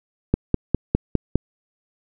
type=click train; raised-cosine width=3 ms; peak=-3 dBFS; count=6; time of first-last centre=0.34-1.356 s; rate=4.92 Hz; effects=none